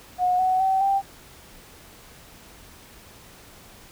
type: tone with pitch steps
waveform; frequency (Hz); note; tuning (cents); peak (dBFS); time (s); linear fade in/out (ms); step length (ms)
sine; 726 / 745.5 / 765.6 / 786.2; F#5 / F#5 / G5 / G5; -33 / +13 / -41 / +5; -18; 0.18-1.02; 50; 210
effects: pink hiss -48 dBFS RMS until 3.91 s